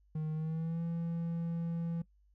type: tone with pitch glide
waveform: triangle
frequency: 155.56 to 167.69 Hz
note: D#3 to E3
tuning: 0 to +30 cents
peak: -31 dBFS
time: 0.15-2.02 s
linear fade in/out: 5 ms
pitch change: +130 cents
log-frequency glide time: 0.33-0.82 s
effects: noise-tail reverb RT60 0.1 s tail -19 dB re dry + added 50 Hz sine -64 dBFS peak until 2.34 s